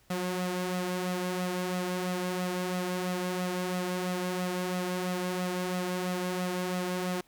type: tone with flanger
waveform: sawtooth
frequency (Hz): 181.4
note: F#3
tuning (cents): -34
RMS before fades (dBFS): -32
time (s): 0.1-7.21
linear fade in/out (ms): 5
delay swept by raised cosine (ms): 1.5 to 3.7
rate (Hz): 3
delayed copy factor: +0.55
effects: pink hiss -64 dBFS RMS until 7.27 s